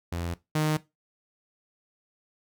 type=tone pair in turn; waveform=sawtooth; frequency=85.7 / 154.12 Hz; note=F2 / D#3; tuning=-32 / -16 cents; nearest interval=minor seventh; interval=1016 cents; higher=second; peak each=-26 / -19 dBFS; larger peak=second; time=0.12-0.34 / 0.55-0.77 s; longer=neither; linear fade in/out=5 ms; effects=noise-tail reverb RT60 0.2 s tail -17 dB re dry